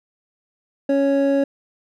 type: tone pair together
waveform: triangle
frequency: 277.2 / 554.4 Hz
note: C#4 / C#5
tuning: 0 / 0 cents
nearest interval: octave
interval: 1200 cents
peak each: -16 dBFS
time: 0.89-1.44 s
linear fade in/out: 5 ms
effects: none